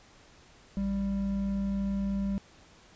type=tone pair together; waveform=triangle; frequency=55.37 / 197.3 Hz; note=A1 / G3; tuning=+12 / +11 cents; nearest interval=octave + minor seventh; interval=2199 cents; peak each=-35 / -26 dBFS; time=0.77-2.38 s; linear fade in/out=0 ms; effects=pink hiss -57 dBFS RMS until 2.95 s + resampled to 16000 Hz